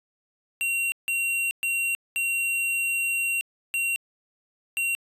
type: tone bursts at uneven times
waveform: square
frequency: 2747 Hz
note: F7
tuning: 29 cents flat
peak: -24 dBFS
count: 6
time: 0.61-0.92 / 1.08-1.51 / 1.63-1.95 / 2.16-3.41 / 3.74-3.96 / 4.77-4.95 s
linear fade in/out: 0 ms
effects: resampled to 32000 Hz